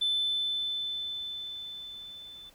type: tone with level ramp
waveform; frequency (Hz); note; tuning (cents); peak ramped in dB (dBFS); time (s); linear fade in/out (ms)
sine; 3520; A7; 0; -23 to -45; 0.01-2.5; 10
effects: tanh soft clip ceiling -22 dBFS + pink hiss -60 dBFS RMS until 2.54 s